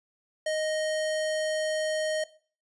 square tone, 622.3 Hz, D#5, in tune, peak -27 dBFS, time 0.46-2.24 s, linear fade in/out 5 ms, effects noise-tail reverb RT60 0.4 s tail -17 dB re dry + resampled to 24000 Hz

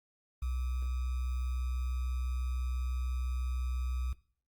sine tone with sample-and-hold, 63 Hz, B1, 35 cents sharp, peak -31 dBFS, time 0.42-4.13 s, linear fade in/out 5 ms, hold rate 1225 Hz, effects noise-tail reverb RT60 0.5 s tail -20 dB re dry + Opus 32 kbps

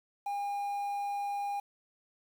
triangle tone with quantisation, 809 Hz, G#5, 46 cents flat, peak -30 dBFS, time 0.26-1.6 s, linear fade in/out 5 ms, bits 9, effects none

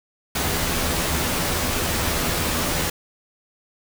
pink noise with comb filter, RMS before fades -23 dBFS, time 0.35-2.9 s, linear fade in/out 5 ms, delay 12 ms, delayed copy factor +0.5, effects none

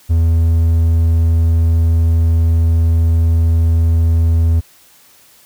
triangle tone, 82.41 Hz, E2, in tune, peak -7 dBFS, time 0.09-4.61 s, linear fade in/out 20 ms, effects white hiss -47 dBFS RMS until 5.45 s

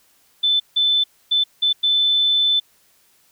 sine tone bursts at uneven times, 3520 Hz, A7, in tune, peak -14 dBFS, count 5, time 0.43-0.6 / 0.76-1.04 / 1.31-1.44 / 1.62-1.73 / 1.83-2.6 s, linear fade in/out 10 ms, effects white hiss -58 dBFS RMS until 3.31 s

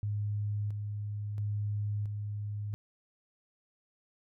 sine tone with tremolo, 103.8 Hz, G#2, in tune, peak -30 dBFS, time 0.03-2.74 s, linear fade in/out 0 ms, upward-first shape square, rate 0.74 Hz, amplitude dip 35%, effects none

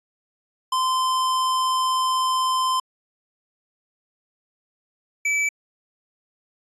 square tone pair in turn, 1034 / 2305 Hz, C6 / D7, -21 / -33 cents, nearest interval octave + major second, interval 1388 cents, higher second, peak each -20 dBFS, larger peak neither, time 0.72-2.8 / 5.25-5.49 s, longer first, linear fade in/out 5 ms, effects resampled to 24000 Hz

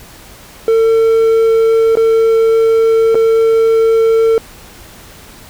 triangle tone with dropouts, 450.6 Hz, A4, 41 cents sharp, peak -5 dBFS, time 0.68-4.38 s, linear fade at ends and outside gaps 1 ms, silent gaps 1.954-1.971 / 3.146-3.153 s, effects pink hiss -37 dBFS RMS until 5.49 s

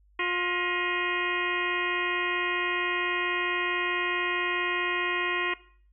harmonic tone with a mistuned harmonic, 355.1 Hz, F4, 29 cents sharp, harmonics 1 / 2 / 3 / 4 / 5 / 6 / 7 / 8 / 9, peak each -33 / -42 / -32 / -38 / -31 / -36 / -33 / -39 / -43 dBFS, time 0.19-5.54 s, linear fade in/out 5 ms, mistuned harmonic 5, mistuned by +110 cents, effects noise-tail reverb RT60 0.5 s tail -18 dB re dry + added 50 Hz sine -58 dBFS peak until 5.92 s

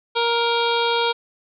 harmonic tone, 468.2 Hz, A#4, 8 cents sharp, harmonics 1 / 2 / 3 / 5 / 6 / 7 / 8 / 9 / 10, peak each -22 / -22 / -27 / -29 / -36 / -27 / -29 / -34 / -41 dBFS, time 0.15-1.13 s, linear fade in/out 20 ms, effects none

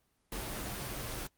pink noise with comb filter, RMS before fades -39 dBFS, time 0.32-1.27 s, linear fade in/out 2 ms, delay 12 ms, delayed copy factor -0.85, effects pink hiss -75 dBFS RMS until 1.37 s + Opus 24 kbps

